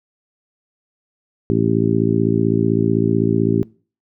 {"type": "harmonic tone", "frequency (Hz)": 55.8, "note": "A1", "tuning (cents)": 25, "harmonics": [2, 3, 4, 5, 6, 7], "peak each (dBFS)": [-21, -21, -21, -21, -21, -21], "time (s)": [1.5, 3.63], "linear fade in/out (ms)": 0, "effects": ["noise-tail reverb RT60 0.4 s tail -24 dB re dry"]}